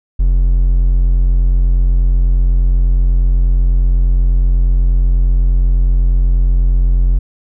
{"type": "tone", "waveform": "triangle", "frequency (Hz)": 44.14, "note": "F1", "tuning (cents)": 19, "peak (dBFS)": -6, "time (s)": [0.19, 7.19], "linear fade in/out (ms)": 10, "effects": []}